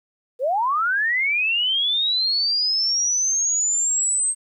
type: linear sweep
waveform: sine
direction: up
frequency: 469.4 to 8372 Hz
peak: -18 dBFS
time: 0.39-4.35 s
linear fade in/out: 50 ms
effects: 10-bit